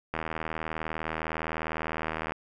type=click train; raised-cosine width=0.5 ms; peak=-16 dBFS; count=175; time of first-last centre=0.14-2.32 s; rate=79.8 Hz; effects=none